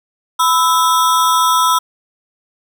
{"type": "ring-modulated tone", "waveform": "square", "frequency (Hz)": 1157, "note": "D6", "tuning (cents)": -26, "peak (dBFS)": -8, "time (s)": [0.39, 1.79], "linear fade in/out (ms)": 10, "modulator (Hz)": 157, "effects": []}